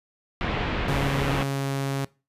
pink low-pass noise, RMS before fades -27 dBFS, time 0.41-1.43 s, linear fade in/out 0 ms, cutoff 3200 Hz, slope 24 dB/octave
sawtooth tone with pitch glide, 138.59 to 137.24 Hz, C#3 to C#3, 0 to -17 cents, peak -21 dBFS, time 0.88-2.05 s, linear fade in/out 5 ms, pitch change -17 cents, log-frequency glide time 1.09-1.71 s
effects noise-tail reverb RT60 0.3 s tail -22 dB re dry + resampled to 32000 Hz

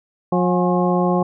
harmonic tone with a mistuned harmonic, 179.4 Hz, F3, 47 cents sharp, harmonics 1 / 2 / 3 / 4 / 5 / 6, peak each -18 / -21 / -23 / -24 / -25 / -26 dBFS, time 0.32-1.23 s, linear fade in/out 5 ms, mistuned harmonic 5, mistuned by -120 cents, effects none

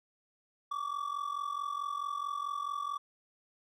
triangle ring-modulated tone, 1153 Hz, D6, 32 cents flat, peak -29 dBFS, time 0.71-2.98 s, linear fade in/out 5 ms, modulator 22.3 Hz, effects none

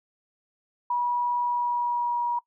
sine tone with pitch glide, 969 to 957.9 Hz, B5 to A#5, -33 to +47 cents, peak -23 dBFS, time 0.9-2.39 s, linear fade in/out 5 ms, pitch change -20 cents, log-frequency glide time 1.4-2.22 s, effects noise-tail reverb RT60 0.1 s tail -21 dB re dry

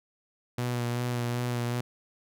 sawtooth tone with vibrato, 121.3 Hz, B2, 31 cents flat, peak -24 dBFS, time 0.58-1.81 s, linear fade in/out 5 ms, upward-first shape sine, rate 2.6 Hz, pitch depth 23 cents each way, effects none

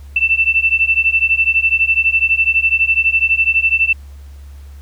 sine beating tone pair, 2664 / 2676 Hz, E7 / E7, +18 / +25 cents, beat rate 12 Hz, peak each -14 dBFS, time 0.16-3.93 s, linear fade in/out 5 ms, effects added 70 Hz sine -32 dBFS peak until 4.81 s + pink hiss -51 dBFS RMS until 4.81 s

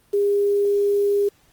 sine tone with quantisation, 405.4 Hz, G#4, 42 cents flat, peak -16 dBFS, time 0.13-1.29 s, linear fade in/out 10 ms, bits 7, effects pink hiss -59 dBFS RMS until 1.52 s + Opus 24 kbps

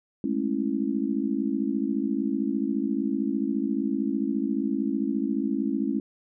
sine chord, A major seventh, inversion third, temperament just, 206.2 / 220 / 275 / 330 Hz, G#3 / A3 / C#4 / E4, -12 / 0 / -14 / +2 cents, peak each -31 / -30 / -27 / -31 dBFS, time 0.24-6 s, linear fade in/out 2 ms, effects none

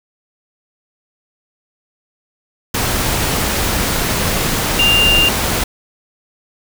sine tone in noise, 2794 Hz, F7, in tune, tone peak -10 dBFS, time 4.79-5.29 s, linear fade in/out 5 ms, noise pink, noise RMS -17 dBFS, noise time 2.74-5.64 s, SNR +4 dB, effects none

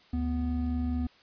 triangle tone pair together, 74.13 / 246.9 Hz, D2 / B3, +17 / 0 cents, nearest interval octave + major sixth, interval 2083 cents, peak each -28 dBFS, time 0.13-1.07 s, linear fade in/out 5 ms, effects white hiss -59 dBFS RMS until 1.22 s + resampled to 11025 Hz

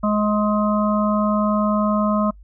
harmonic tone, 210.1 Hz, G#3, 20 cents sharp, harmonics 1 / 3 / 5 / 6, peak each -18 / -23 / -25 / -26 dBFS, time 0.03-2.31 s, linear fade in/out 10 ms, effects noise-tail reverb RT60 0.1 s tail -26 dB re dry + added 50 Hz sine -41 dBFS peak until 2.43 s

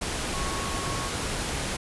sine tone in noise, 1100 Hz, C#6, 14 cents flat, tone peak -35 dBFS, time 0.33-1.09 s, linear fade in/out 10 ms, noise pink, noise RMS -30 dBFS, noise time 0.01-1.77 s, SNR -8 dB, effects resampled to 24000 Hz

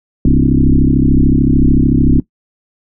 sine tone with frequency modulation, 149.7 Hz, D3, 33 cents sharp, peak -6 dBFS, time 0.25-2.2 s, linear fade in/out 2 ms, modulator 33.5 Hz, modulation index 4.7, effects noise-tail reverb RT60 0.1 s tail -19 dB re dry

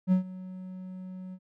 triangle tone with ADSR envelope, 185.3 Hz, F#3, 3 cents sharp, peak -16 dBFS, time 0.07-1.39 s, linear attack 50 ms, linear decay 110 ms, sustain -20 dB, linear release 57 ms, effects none

